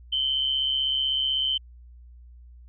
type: tone pair together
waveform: sine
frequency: 2966 / 3102 Hz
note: F#7 / G7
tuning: +4 / -19 cents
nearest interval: minor second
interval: 77 cents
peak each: -30 / -23 dBFS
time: 0.12-1.58 s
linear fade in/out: 10 ms
effects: added 60 Hz sine -45 dBFS peak until 2.68 s